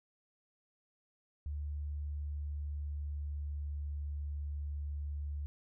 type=tone with pitch glide; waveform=sine; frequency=73.42 to 72.83 Hz; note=D2 to D2; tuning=0 to -14 cents; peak=-36 dBFS; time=1.46-5.46 s; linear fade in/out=0 ms; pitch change=-14 cents; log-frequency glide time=1.75-3.86 s; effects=none